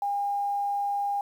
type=tone with quantisation; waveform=sine; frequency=808 Hz; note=G#5; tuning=48 cents flat; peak=-25 dBFS; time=0.02-1.21 s; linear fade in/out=2 ms; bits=9; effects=none